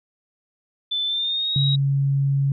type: tone with pitch glide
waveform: sine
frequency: 3520 to 3816 Hz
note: A7 to A#7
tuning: 0 to +40 cents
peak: -21 dBFS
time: 0.91-1.76 s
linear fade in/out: 10 ms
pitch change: +140 cents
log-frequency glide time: 1.06-1.59 s
type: tone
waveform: sine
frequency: 138.59 Hz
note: C#3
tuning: in tune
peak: -17 dBFS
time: 1.56-2.52 s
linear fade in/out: 2 ms
effects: none